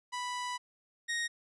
sawtooth tone pair in turn, 987.8 / 1868.1 Hz, B5 / A#6, 0 / +3 cents, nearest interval major seventh, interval 1103 cents, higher second, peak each -31 / -28 dBFS, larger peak second, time 0.12-0.58 / 1.08-1.28 s, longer first, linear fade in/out 20 ms, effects resampled to 22050 Hz

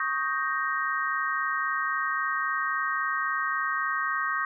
sine chord, Eb dominant seventh, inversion third, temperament equal with one note detuned, 1108.7 / 1252.4 / 1568 / 1864.7 Hz, Db6 / Eb6 / G6 / Bb6, 0 / +11 / 0 / 0 cents, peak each -31 dBFS, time 0-4.45 s, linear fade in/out 2 ms, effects none

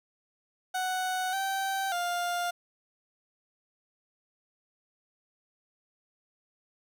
30% pulse tone with pitch steps, 742 / 776 / 702 Hz, F#5 / G5 / F5, +5 / -18 / +9 cents, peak -26 dBFS, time 0.74-2.51 s, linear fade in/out 10 ms, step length 590 ms, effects none

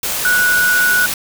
sine tone in noise, 1471 Hz, F#6, 11 cents flat, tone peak -11 dBFS, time 0.25-1.06 s, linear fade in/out 2 ms, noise white, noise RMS -20 dBFS, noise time 0.03-1.14 s, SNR +6 dB, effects none

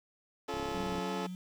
20% pulse chord, Db augmented, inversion none, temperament just, 277.2 / 346.5 / 433.1 Hz, Db4 / F4 / A4, 0 / -14 / -27 cents, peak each -36 / -36 / -32 dBFS, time 0.48-1.27 s, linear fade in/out 10 ms
click train, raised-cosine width 3 ms, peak -30 dBFS, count 16, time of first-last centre 0.54-0.982 s, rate 33.9 Hz
sine tone with vibrato, 185 Hz, F#3, in tune, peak -38 dBFS, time 0.75-1.35 s, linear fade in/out 0 ms, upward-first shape triangle, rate 3.2 Hz, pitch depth 38 cents each way
effects low-pass 6000 Hz 12 dB/octave + 9-bit

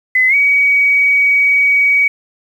sine tone with pitch glide, 2026 to 2261 Hz, B6 to C#7, +44 to +34 cents, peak -8 dBFS, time 0.15-2.08 s, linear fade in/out 5 ms, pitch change +190 cents, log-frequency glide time 0.28-0.35 s, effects 7-bit

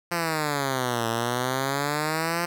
5% pulse exponential two-way sweep, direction down then up, 174.61 to 113.3 to 174.61 Hz, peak -13 dBFS, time 0.11-2.46 s, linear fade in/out 10 ms, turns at 1.08 s, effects none

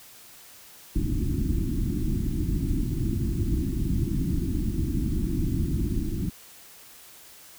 pink low-pass noise, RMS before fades -26 dBFS, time 0.95-6.3 s, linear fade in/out 10 ms, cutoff 350 Hz, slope 96 dB/octave, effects white hiss -49 dBFS RMS until 7.58 s

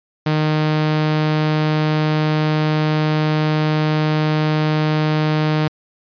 sawtooth tone, 154 Hz, D#3, 17 cents flat, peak -11 dBFS, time 0.26-5.68 s, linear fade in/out 5 ms, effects resampled to 11025 Hz

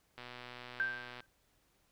click train, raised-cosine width 0.3 ms, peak -31 dBFS, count 127, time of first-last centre 0.18-1.204 s, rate 123 Hz
sine tone with exponential decay, 1568 Hz, G6, in tune, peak -28 dBFS, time 0.8-1.26 s, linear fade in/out 0 ms, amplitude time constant 100 ms
effects pink hiss -73 dBFS RMS until 1.91 s

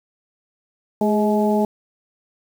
harmonic tone with a mistuned harmonic, 212.1 Hz, G#3, 37 cents sharp, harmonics 1 / 2 / 3 / 4, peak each -18 / -21 / -23 / -24 dBFS, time 1.01-1.65 s, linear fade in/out 2 ms, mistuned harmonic 2, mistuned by -40 cents, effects 7-bit

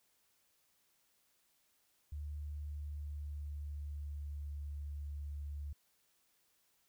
sine tone with pitch glide, 73.9 to 72.55 Hz, D2 to D2, +11 to -21 cents, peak -40 dBFS, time 2.12-5.73 s, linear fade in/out 5 ms, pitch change -32 cents, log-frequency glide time 2.45-4.57 s, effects white hiss -75 dBFS RMS until 6.88 s

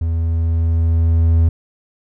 triangle tone with level ramp, 82.41 Hz, E2, in tune, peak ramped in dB -14 to -7 dBFS, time 0.01-1.49 s, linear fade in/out 5 ms, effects none

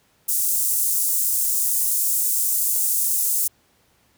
pink high-pass noise, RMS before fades -21 dBFS, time 0.28-3.48 s, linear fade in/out 10 ms, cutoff 8000 Hz, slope 24 dB/octave, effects pink hiss -61 dBFS RMS until 4.17 s + high-pass 60 Hz 12 dB/octave

